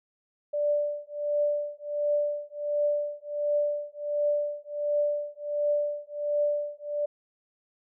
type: tone with tremolo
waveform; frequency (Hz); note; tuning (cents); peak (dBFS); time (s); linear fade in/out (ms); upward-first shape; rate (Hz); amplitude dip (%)
sine; 587.3; D5; 0; -21; 0.53-7.06; 10; triangle; 1.4; 100
effects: none